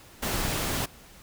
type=noise; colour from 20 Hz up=pink; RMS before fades=-29 dBFS; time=0.22-0.86 s; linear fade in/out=10 ms
type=clicks; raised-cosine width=5 ms; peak=-22 dBFS; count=4; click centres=0.452 / 0.495 / 0.734 / 0.805 s
effects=pink hiss -51 dBFS RMS until 1.22 s